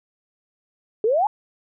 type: exponential sweep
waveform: sine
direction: up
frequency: 411.7 to 883 Hz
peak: -16 dBFS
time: 1.04-1.27 s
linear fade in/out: 2 ms
effects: none